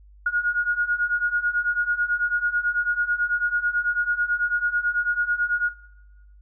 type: beating tone pair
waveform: sine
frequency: 1434 / 1443.1 Hz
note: F6 / F#6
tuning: +45 / -44 cents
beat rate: 9.1 Hz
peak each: -23 dBFS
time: 0.26-5.69 s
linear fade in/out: 5 ms
effects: noise-tail reverb RT60 1.0 s tail -18 dB re dry + added 50 Hz sine -47 dBFS peak until 6.41 s